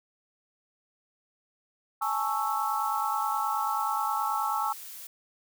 sine chord, A major seventh, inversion third, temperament equal, 830.6 / 880 / 1108.7 / 1318.5 Hz, G#5 / A5 / C#6 / E6, 0 / 0 / 0 / 0 cents, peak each -32 / -32 / -32 / -31 dBFS, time 2.01-4.73 s, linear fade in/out 10 ms
blue noise, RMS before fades -43 dBFS, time 2.02-5.07 s, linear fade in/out 2 ms
effects none

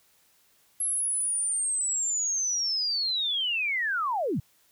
sine linear sweep, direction down, 11175 to 98 Hz, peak -25 dBFS, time 0.8-4.4 s, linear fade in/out 5 ms, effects white hiss -64 dBFS RMS until 4.71 s

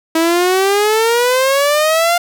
sawtooth exponential sweep, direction up, 321.3 to 704 Hz, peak -7 dBFS, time 0.15-2.18 s, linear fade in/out 5 ms, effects none

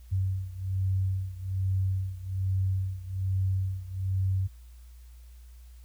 sine beating tone pair, 94.6 / 95.8 Hz, F#2 / G2, +39 / -39 cents, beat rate 1.2 Hz, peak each -28 / -31 dBFS, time 0.11-4.48 s, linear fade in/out 20 ms, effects added 60 Hz sine -46 dBFS peak until 5.84 s + white hiss -64 dBFS RMS until 5.84 s

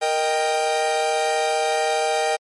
45% pulse chord, Eb major, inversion second, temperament equal with one note detuned, 466.2 / 622.3 / 788.1 Hz, Bb4 / Eb5 / G5, 0 / 0 / +9 cents, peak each -25 / -24 / -22 dBFS, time 0.01-2.37 s, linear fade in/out 20 ms, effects MP3 48 kbps

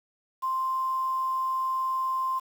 sine tone with quantisation, 1046.5 Hz, C6, in tune, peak -25 dBFS, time 0.42-2.4 s, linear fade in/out 20 ms, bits 8, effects none

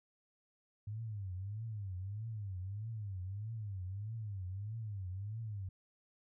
sine tone with vibrato, 101.7 Hz, G#2, 36 cents flat, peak -39 dBFS, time 0.87-5.69 s, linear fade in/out 5 ms, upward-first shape triangle, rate 1.6 Hz, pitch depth 220 cents each way, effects none

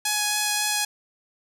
5% pulse tone with vibrato, 838 Hz, G#5, 15 cents sharp, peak -10 dBFS, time 0.05-0.85 s, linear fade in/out 5 ms, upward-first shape sine, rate 3.7 Hz, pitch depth 8 cents each way, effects none

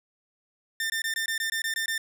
sawtooth tone bursts, 1798 Hz, A6, 37 cents sharp, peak -23 dBFS, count 10, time 0.8-1.979 s, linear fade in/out 2 ms, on 99 ms, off 21 ms, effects none

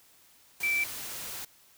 sine tone in noise, 2331 Hz, D7, 14 cents flat, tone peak -25 dBFS, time 0.63-0.84 s, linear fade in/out 5 ms, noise white, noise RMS -39 dBFS, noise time 0.6-1.45 s, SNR +11 dB, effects white hiss -60 dBFS RMS until 1.77 s

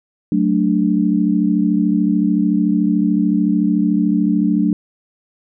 sine chord, D major, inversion first, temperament equal with one note detuned, 186.39 / 220 / 293.7 Hz, F#3 / A3 / D4, +13 / 0 / 0 cents, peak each -17 dBFS, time 0.32-4.73 s, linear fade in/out 2 ms, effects none

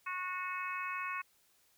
harmonic tone, 366.2 Hz, F#4, 18 cents flat, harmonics 3 / 4 / 5 / 6 / 7, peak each -39 / -44 / -46 / -45 / -42 dBFS, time 0.06-1.22 s, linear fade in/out 10 ms, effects white hiss -70 dBFS RMS until 1.77 s

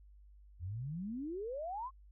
sine exponential sweep, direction up, 80.2 to 1100 Hz, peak -38 dBFS, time 0.59-1.91 s, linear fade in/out 50 ms, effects added 50 Hz sine -56 dBFS peak until 2.11 s

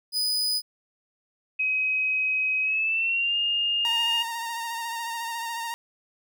40% pulse tone, 4978 Hz, D#8, in tune, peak -22 dBFS, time 0.12-0.62 s, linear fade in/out 50 ms
sine tone with pitch glide, 2533 to 2827 Hz, D#7 to F7, +30 to +20 cents, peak -22 dBFS, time 1.59-4.23 s, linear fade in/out 10 ms, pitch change +190 cents, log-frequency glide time 2.62-3.37 s
sawtooth tone with vibrato, 926 Hz, A#5, 12 cents flat, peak -26 dBFS, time 3.85-5.74 s, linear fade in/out 0 ms, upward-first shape sine, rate 14 Hz, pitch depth 30 cents each way
effects none

